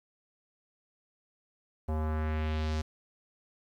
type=tone with low-pass filter sweep; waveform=square; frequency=77.78 Hz; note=D#2; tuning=in tune; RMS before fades=-31 dBFS; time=1.88-2.82 s; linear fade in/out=10 ms; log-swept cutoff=790 to 6100 Hz; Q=1.5; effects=10-bit